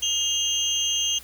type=tone cluster; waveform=sine; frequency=2840 / 3218 / 6280 Hz; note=F7 / G7 / G8; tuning=+28 / +45 / +2 cents; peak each=-26 dBFS; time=0.02-1.19 s; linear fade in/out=10 ms; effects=added 60 Hz sine -50 dBFS peak until 1.23 s + white hiss -46 dBFS RMS until 1.23 s